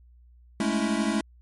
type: chord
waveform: square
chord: A major seventh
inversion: third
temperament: equal with one note detuned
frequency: 207.7 / 220 / 281.7 / 329.6 Hz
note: G#3 / A3 / C#4 / E4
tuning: 0 / 0 / +28 / 0 cents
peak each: -30 / -28 / -31 / -31 dBFS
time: 0.6-1.21 s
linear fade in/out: 2 ms
effects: added 60 Hz sine -51 dBFS peak until 1.41 s + MP3 48 kbps